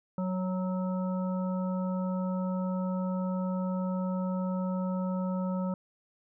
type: harmonic tone with a mistuned harmonic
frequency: 185.7 Hz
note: F#3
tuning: 7 cents sharp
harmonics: 1 / 3 / 5 / 7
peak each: -29 / -37 / -42 / -44 dBFS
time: 0.18-5.74 s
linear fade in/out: 2 ms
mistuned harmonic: 3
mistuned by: -16 cents
effects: none